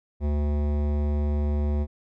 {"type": "tone with hard clipping", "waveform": "sine", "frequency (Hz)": 73.42, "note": "D2", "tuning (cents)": 0, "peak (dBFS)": -24, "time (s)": [0.2, 1.87], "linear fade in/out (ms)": 50, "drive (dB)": 16, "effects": []}